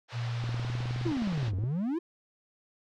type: band-pass noise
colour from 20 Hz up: pink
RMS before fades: -45 dBFS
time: 0.08-1.52 s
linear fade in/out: 50 ms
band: 530 to 4900 Hz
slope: 24 dB/octave
type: tone with pitch glide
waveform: sine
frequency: 118.5 to 122.82 Hz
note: A#2 to B2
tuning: +29 to -9 cents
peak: -30 dBFS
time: 0.12-1.14 s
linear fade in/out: 50 ms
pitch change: +62 cents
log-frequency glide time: 0.49-1 s
type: click train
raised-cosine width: 3 ms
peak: -27 dBFS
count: 24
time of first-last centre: 0.44-1.638 s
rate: 19.2 Hz
type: exponential two-way sweep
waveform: triangle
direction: down then up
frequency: 359.5 to 90 to 359.5 Hz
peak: -26 dBFS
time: 1.05-1.99 s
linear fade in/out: 10 ms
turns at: 1.56 s
effects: none